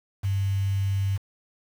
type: tone with quantisation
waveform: sine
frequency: 98 Hz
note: G2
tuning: in tune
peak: -22 dBFS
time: 0.23-1.18 s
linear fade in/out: 20 ms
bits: 7
effects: none